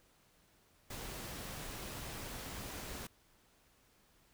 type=noise; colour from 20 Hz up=pink; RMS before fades=-45 dBFS; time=0.9-3.07 s; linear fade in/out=5 ms; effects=pink hiss -69 dBFS RMS until 4.33 s